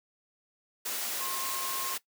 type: tone in noise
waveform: sine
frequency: 1069 Hz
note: C6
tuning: 37 cents sharp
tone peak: -37 dBFS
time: 1.2-1.95 s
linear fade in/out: 10 ms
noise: white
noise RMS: -34 dBFS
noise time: 0.85-1.98 s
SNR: -6 dB
effects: noise-tail reverb RT60 0.1 s tail -18 dB re dry + high-pass 300 Hz 12 dB/octave